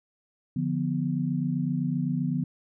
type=chord; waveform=sine; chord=B diminished; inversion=first; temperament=equal; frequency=146.83 / 174.61 / 246.9 Hz; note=D3 / F3 / B3; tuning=0 / 0 / 0 cents; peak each=-29 dBFS; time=0.56-2.44 s; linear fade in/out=5 ms; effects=none